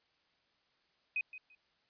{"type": "tone with echo", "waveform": "sine", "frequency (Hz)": 2512, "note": "D#7", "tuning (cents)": 16, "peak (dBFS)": -31, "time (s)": [1.16, 1.21], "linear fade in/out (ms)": 2, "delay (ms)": 170, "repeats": 2, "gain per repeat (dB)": -14, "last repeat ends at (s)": 1.55, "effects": ["white hiss -74 dBFS RMS until 1.89 s", "resampled to 11025 Hz"]}